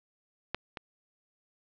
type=clicks; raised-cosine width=0.3 ms; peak=-14 / -22 dBFS; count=2; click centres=0.546 / 0.772 s; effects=low-pass 5000 Hz 12 dB/octave